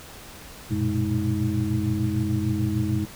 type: tone cluster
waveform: sine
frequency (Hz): 92.8 / 116.5 / 123.2 / 208.8 / 317.4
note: F#2 / A#2 / B2 / G#3 / D#4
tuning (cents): +6 / -1 / -4 / +10 / +35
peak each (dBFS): -28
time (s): 0.7-3.06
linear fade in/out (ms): 20
effects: pink hiss -43 dBFS RMS until 3.15 s